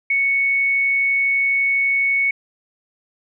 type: tone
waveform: sine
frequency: 2217 Hz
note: C#7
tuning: in tune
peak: -15 dBFS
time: 0.1-2.31 s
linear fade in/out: 5 ms
effects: none